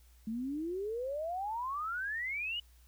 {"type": "exponential sweep", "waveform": "sine", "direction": "up", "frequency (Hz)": [214.3, 2982], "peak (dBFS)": -34, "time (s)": [0.27, 2.6], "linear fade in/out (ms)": 5, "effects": ["added 60 Hz sine -58 dBFS peak until 2.87 s", "white hiss -68 dBFS RMS until 2.87 s"]}